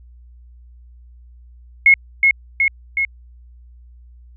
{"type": "tone with echo", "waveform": "sine", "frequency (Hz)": 2170, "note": "C#7", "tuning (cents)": -37, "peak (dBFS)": -6, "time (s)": [1.86, 1.94], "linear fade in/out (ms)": 2, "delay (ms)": 370, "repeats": 3, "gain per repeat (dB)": -3, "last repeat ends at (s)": 3.05, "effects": ["added 60 Hz sine -41 dBFS peak until 4.36 s"]}